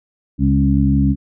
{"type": "harmonic tone with a mistuned harmonic", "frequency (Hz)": 69, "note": "C#2", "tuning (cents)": -7, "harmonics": [1, 2, 3, 4], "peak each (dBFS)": [-17, -17, -17, -17], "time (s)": [0.38, 1.16], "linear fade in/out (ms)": 50, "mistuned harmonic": 3, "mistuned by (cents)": -21, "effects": []}